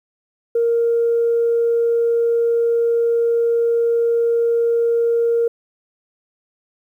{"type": "tone", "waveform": "sine", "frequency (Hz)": 466.2, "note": "A#4", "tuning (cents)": 0, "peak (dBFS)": -13, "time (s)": [0.55, 5.48], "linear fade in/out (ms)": 5, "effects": ["tanh soft clip ceiling -9 dBFS", "9-bit"]}